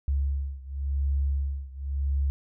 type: beating tone pair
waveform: sine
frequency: 69 / 69.92 Hz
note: C#2 / C#2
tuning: -7 / +16 cents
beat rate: 0.92 Hz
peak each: -27 / -29 dBFS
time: 0.08-2.3 s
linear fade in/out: 0 ms
effects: none